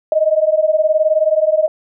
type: beating tone pair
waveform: sine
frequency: 614 / 633 Hz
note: D#5 / D#5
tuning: -23 / +30 cents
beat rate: 19 Hz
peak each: -14 dBFS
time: 0.12-1.68 s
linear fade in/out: 2 ms
effects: none